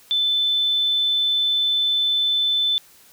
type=tone; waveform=sine; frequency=3520 Hz; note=A7; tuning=in tune; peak=-17 dBFS; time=0.11-2.78 s; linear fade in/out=0 ms; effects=white hiss -51 dBFS RMS until 3.12 s